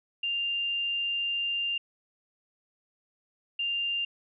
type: tone pair in turn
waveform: sine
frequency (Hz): 2794 / 2794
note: F7 / F7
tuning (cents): 0 / 0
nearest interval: unison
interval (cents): 0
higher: neither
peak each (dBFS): -27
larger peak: neither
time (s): 0.23-1.78 / 3.59-4.05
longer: first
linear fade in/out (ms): 5
effects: none